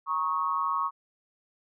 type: tone with amplitude modulation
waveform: sine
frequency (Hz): 1104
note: C#6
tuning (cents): -7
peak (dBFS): -21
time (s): 0.06-0.91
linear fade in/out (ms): 50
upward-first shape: sine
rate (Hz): 160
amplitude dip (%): 95
effects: none